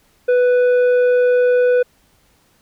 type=tone with tanh clipping; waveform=sine; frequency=494.8 Hz; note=B4; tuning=3 cents sharp; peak=-12 dBFS; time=0.28-1.83 s; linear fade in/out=10 ms; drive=7 dB; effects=pink hiss -57 dBFS RMS until 2.61 s